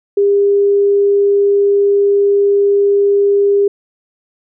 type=tone; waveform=sine; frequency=402.4 Hz; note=G4; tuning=45 cents sharp; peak=-8 dBFS; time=0.17-3.68 s; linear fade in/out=5 ms; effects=none